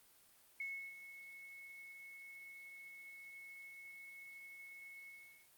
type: tone with ADSR envelope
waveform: sine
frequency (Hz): 2193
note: C#7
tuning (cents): -19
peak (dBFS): -39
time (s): 0.6-5.49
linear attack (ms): 3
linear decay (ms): 330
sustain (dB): -12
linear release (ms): 420
effects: white hiss -67 dBFS RMS until 5.57 s + Opus 32 kbps